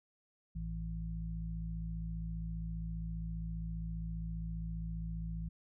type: harmonic tone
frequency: 55 Hz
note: A1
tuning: in tune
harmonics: 1 / 2 / 3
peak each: -39 / -49 / -41 dBFS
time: 0.55-5.49 s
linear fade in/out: 10 ms
effects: none